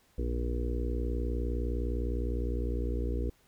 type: harmonic tone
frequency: 59.8 Hz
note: A#1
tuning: 45 cents sharp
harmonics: 1 / 2 / 4 / 5 / 6 / 7 / 8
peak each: -30 / -41 / -41 / -41 / -42 / -42 / -42 dBFS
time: 0.18-3.3 s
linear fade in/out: 5 ms
effects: pink hiss -66 dBFS RMS until 3.47 s